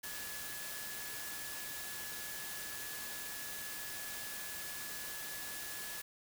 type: tone in noise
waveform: sine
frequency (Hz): 1703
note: G#6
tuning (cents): +43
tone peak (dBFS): -49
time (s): 0.03-6.02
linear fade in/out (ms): 10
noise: white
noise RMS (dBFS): -44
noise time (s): 0.03-6.02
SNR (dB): -8
effects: none